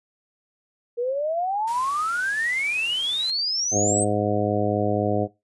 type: exponential sweep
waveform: sine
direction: up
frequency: 466.2 to 8430 Hz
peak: -22 dBFS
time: 0.97-4.05 s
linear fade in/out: 20 ms
type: noise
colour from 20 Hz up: white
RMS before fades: -40 dBFS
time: 1.67-3.31 s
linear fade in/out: 10 ms
type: harmonic tone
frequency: 103.83 Hz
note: G#2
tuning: in tune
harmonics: 1 / 2 / 3 / 4 / 5 / 6 / 7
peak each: -28 / -28 / -28 / -28 / -28 / -28 / -28 dBFS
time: 3.71-5.28 s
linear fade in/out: 50 ms
effects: noise-tail reverb RT60 0.2 s tail -17 dB re dry + resampled to 24000 Hz